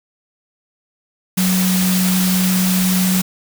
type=tone in noise; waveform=sine; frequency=185 Hz; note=F#3; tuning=in tune; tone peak=-14 dBFS; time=1.37-3.22 s; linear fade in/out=10 ms; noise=white; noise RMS=-21 dBFS; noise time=1.37-3.22 s; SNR=+4 dB; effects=none